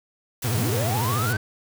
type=noise; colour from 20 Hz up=white; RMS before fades=-32 dBFS; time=0.42-1.33 s; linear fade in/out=5 ms
type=tone with vibrato; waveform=40% pulse; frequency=113.8 Hz; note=A#2; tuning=41 cents flat; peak=-22 dBFS; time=0.44-1.37 s; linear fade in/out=5 ms; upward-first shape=sine; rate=14 Hz; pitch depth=210 cents each way
type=linear sweep; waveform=triangle; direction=up; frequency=85.8 to 1568 Hz; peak=-25 dBFS; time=0.54-1.37 s; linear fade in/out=5 ms
effects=none

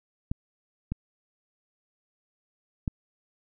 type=clicks; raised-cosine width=5 ms; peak=-16 / -17 / -15 dBFS; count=3; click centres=0.315 / 0.92 / 2.878 s; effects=none

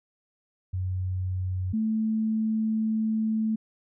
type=tone pair in turn; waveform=sine; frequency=92.5 / 219.5 Hz; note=F#2 / A3; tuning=0 / -4 cents; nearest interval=octave + minor third; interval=1496 cents; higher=second; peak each=-26 / -23 dBFS; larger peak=second; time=0.73-1.73 / 1.73-3.56 s; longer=second; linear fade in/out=10 ms; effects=none

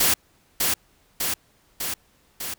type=noise with echo; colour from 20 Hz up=white; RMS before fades=-19 dBFS; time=0-0.14 s; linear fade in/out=5 ms; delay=600 ms; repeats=4; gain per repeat=-3 dB; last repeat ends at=2.54 s; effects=pink hiss -61 dBFS RMS until 2.58 s

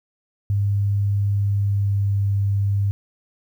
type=tone with pitch glide; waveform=sine; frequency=100.8 to 99.93 Hz; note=G2 to G2; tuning=+49 to +34 cents; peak=-17 dBFS; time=0.5-2.91 s; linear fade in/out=0 ms; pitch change=-15 cents; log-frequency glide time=1.39-2.15 s; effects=9-bit

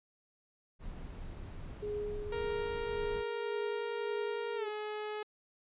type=noise; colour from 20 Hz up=brown; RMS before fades=-44 dBFS; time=0.79-3.24 s; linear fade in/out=50 ms
type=tone with tremolo; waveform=sine; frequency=416.5 Hz; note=G#4; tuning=5 cents sharp; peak=-34 dBFS; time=1.82-4.69 s; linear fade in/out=10 ms; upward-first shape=sine; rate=1.8 Hz; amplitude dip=45%
type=tone with pitch glide; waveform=sawtooth; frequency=467.3 to 423.6 Hz; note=A#4 to G#4; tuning=+4 to +34 cents; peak=-33 dBFS; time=2.32-5.23 s; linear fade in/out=5 ms; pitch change=-170 cents; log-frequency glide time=4.56-4.67 s
effects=resampled to 8000 Hz

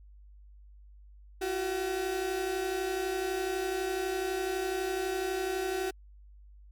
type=tone pair together; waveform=35% pulse; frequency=346.4 / 378.4 Hz; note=F4 / F#4; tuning=-14 / +39 cents; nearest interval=major second; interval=153 cents; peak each=-35 / -29 dBFS; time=1.41-5.91 s; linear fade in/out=10 ms; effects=added 50 Hz sine -50 dBFS peak until 6.71 s + MP3 96 kbps

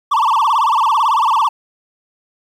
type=tone with vibrato; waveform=triangle; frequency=1016 Hz; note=B5; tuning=49 cents sharp; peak=-9 dBFS; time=0.11-1.49 s; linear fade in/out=10 ms; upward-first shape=sine; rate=18 Hz; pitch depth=260 cents each way; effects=8-bit

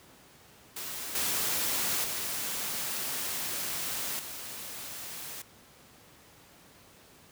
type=noise with level steps; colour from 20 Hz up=white; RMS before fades=-38 / -30 / -34 / -41 dBFS; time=0.76-5.42 s; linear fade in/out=5 ms; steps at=1.15 / 2.04 / 4.19 s; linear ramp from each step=2 ms; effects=pink hiss -56 dBFS RMS until 7.31 s + high-pass 80 Hz 12 dB/octave

